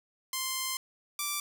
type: tone pair in turn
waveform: 5% pulse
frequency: 1046.5 / 1170.6 Hz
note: C6 / D6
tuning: 0 / -6 cents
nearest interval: major second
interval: 194 cents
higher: second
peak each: -19 dBFS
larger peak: neither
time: 0.33-0.77 / 1.19-1.4 s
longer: first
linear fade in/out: 2 ms
effects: none